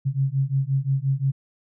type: beating tone pair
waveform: sine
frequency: 133.1 / 138.8 Hz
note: C3 / C#3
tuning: +30 / +3 cents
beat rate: 5.7 Hz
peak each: -23 dBFS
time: 0.05-1.32 s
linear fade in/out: 20 ms
effects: none